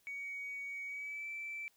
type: tone with pitch glide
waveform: sine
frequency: 2249 to 2328 Hz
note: C#7 to D7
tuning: +24 to -16 cents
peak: -39 dBFS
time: 0.07-1.68 s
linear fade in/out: 0 ms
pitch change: +60 cents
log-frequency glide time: 0.85-1.28 s
effects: tanh soft clip ceiling -36 dBFS + white hiss -72 dBFS RMS until 1.76 s